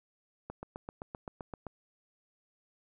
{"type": "click train", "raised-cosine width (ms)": 1, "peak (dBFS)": -26, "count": 10, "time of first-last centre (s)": [0.5, 1.667], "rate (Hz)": 7.71, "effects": []}